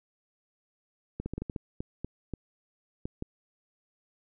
clicks, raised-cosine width 3 ms, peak -21 dBFS, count 12, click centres 1.2 / 1.26 / 1.336 / 1.38 / 1.42 / 1.498 / 1.562 / 1.805 / 2.046 / 2.337 / 3.055 / 3.224 s, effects none

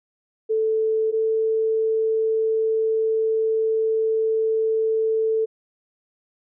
sine tone pair in turn, 440 / 442.5 Hz, A4 / A4, 0 / +10 cents, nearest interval unison, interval 10 cents, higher second, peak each -18 dBFS, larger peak neither, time 0.49-1.12 / 1.12-5.46 s, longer second, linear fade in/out 20 ms, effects none

